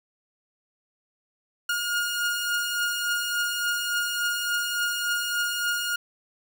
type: beating tone pair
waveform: sawtooth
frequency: 1424 / 1427.5 Hz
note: F6 / F6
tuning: +33 / +37 cents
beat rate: 3.5 Hz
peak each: -29 / -22 dBFS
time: 1.69-5.96 s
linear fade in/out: 5 ms
effects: none